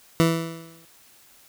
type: tone with exponential decay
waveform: 20% pulse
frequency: 164.81 Hz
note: E3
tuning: in tune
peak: -9 dBFS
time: 0.2-0.85 s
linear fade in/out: 0 ms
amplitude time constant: 140 ms
effects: white hiss -54 dBFS RMS until 1.48 s